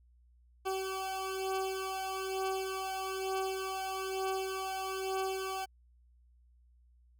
20% pulse beating tone pair, 381.3 / 382.4 Hz, G4 / G4, -48 / -43 cents, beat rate 1.1 Hz, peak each -31 / -34 dBFS, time 0.65-5.66 s, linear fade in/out 20 ms, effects added 60 Hz sine -61 dBFS peak until 7.19 s

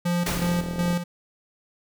square tone with tremolo, 174.61 Hz, F3, in tune, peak -22 dBFS, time 0.05-1.04 s, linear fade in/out 10 ms, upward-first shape square, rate 2.7 Hz, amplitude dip 60%
pink noise with exponential decay, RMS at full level -24 dBFS, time 0.26-0.95 s, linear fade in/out 5 ms, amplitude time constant 150 ms
click train, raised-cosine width 2 ms, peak -20 dBFS, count 24, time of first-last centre 0.37-0.93 s, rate 41.1 Hz
effects none

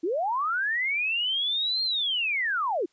sine linear two-way sweep, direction up then down, 297.5 to 4235 to 297.5 Hz, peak -24 dBFS, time 0.03-2.86 s, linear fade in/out 10 ms, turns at 1.83 s, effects white hiss -69 dBFS RMS until 2.92 s + resampled to 16000 Hz

